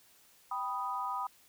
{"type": "chord", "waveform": "sine", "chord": "G augmented", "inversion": "none", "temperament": "equal", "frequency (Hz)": [784, 987.8, 1244.5], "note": ["G5", "B5", "D#6"], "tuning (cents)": [0, 0, 0], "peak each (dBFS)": [-40, -36, -37], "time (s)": [0.51, 1.27], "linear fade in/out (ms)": 5, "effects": ["white hiss -63 dBFS RMS until 1.48 s"]}